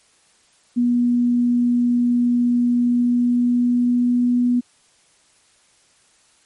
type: tone with pitch glide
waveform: sine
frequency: 242.1 to 244.6 Hz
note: B3 to B3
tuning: -34 to -16 cents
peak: -14 dBFS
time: 0.76-4.61 s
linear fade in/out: 20 ms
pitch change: +18 cents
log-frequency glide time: 2.73-4.45 s
effects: white hiss -57 dBFS RMS until 6.45 s + MP3 48 kbps